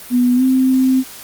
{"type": "tone with pitch glide", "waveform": "sine", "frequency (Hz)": [246.5, 260.4], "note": ["B3", "C4"], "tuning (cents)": [-3, -8], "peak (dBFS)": -10, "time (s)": [0.1, 1.04], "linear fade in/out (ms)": 50, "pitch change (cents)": 95, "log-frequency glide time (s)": [0.35, 0.43], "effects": ["white hiss -35 dBFS RMS until 1.23 s", "Opus 32 kbps"]}